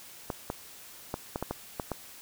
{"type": "clicks", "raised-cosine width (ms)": 1, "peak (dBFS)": -17, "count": 8, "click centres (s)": [0.302, 0.501, 1.141, 1.359, 1.426, 1.51, 1.798, 1.917], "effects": ["white hiss -49 dBFS RMS until 2.21 s"]}